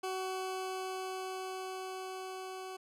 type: tone with level ramp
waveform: 20% pulse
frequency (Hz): 375.6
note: F#4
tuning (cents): +26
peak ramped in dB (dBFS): -30 to -37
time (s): 0.03-2.77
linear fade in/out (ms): 10
effects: low-pass 12000 Hz 12 dB/octave